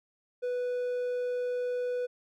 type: tone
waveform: triangle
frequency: 493.9 Hz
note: B4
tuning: in tune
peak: -27 dBFS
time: 0.42-2.07 s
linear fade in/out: 20 ms
effects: none